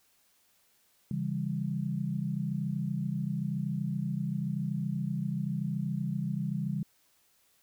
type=chord; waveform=sine; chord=C# diminished; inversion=none; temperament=just; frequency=138.59 / 166.31 / 199.57 Hz; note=C#3 / E3 / G3; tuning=0 / +16 / +31 cents; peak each=-34 / -34 / -34 dBFS; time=1.11-6.83 s; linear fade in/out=2 ms; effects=white hiss -68 dBFS RMS until 7.62 s